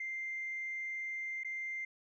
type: tone with dropouts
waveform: sine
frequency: 2093 Hz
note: C7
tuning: in tune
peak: -36 dBFS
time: 0-1.85 s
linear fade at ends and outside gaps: 5 ms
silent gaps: 1.435-1.446 s
effects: tanh soft clip ceiling -32 dBFS